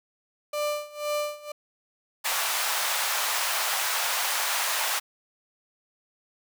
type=tone with tremolo; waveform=35% pulse; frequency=593 Hz; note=D5; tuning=17 cents sharp; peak=-23 dBFS; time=0.53-1.52 s; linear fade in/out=5 ms; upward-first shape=sine; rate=2 Hz; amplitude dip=90%
type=high-pass noise; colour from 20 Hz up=pink; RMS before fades=-27 dBFS; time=2.24-5 s; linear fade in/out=20 ms; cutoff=750 Hz; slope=24 dB/octave
effects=none